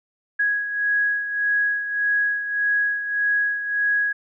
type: beating tone pair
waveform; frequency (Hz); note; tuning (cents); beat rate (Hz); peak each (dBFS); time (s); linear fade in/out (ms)
sine; 1661.2 / 1662.9; G#6 / G#6; 0 / +2; 1.7; -20 / -27; 0.39-4.13; 10
effects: none